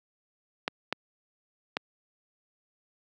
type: clicks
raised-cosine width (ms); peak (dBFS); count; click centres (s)
0.3; -11; 3; 0.679 / 0.926 / 1.769
effects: high-pass 200 Hz 12 dB/octave